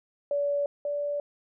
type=tone pair in turn; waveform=sine; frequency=573 / 579.7 Hz; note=D5 / D5; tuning=-43 / -23 cents; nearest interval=unison; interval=20 cents; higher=second; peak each=-24 / -27 dBFS; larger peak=first; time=0.31-0.66 / 0.85-1.2 s; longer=neither; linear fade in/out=2 ms; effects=none